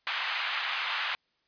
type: band-pass noise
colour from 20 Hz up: white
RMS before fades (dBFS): -32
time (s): 0.07-1.15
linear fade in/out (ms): 0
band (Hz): 890 to 3300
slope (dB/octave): 24
effects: white hiss -73 dBFS RMS until 1.47 s + resampled to 11025 Hz